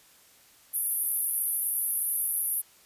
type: band-pass noise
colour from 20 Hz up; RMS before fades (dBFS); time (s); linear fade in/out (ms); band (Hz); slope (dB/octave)
white; -29; 0.73-2.62; 20; 9900 to 13000; 96
effects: white hiss -58 dBFS RMS until 2.85 s + resampled to 32000 Hz